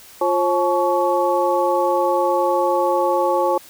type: tone cluster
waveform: sine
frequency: 351.5 / 539 / 860 / 1119 Hz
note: F4 / C#5 / A5 / C#6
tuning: +11 / -49 / -40 / +16 cents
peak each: -22 / -19 / -20 / -24 dBFS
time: 0.21-3.58 s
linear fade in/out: 5 ms
effects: white hiss -44 dBFS RMS until 3.69 s